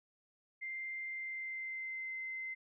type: tone with pitch glide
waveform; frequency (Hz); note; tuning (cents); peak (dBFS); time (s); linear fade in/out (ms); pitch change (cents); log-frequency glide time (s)
sine; 2093 to 2068; C7 to C7; 0 to -21; -39; 0.61-2.55; 20; -21; 1.08-2.15
effects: none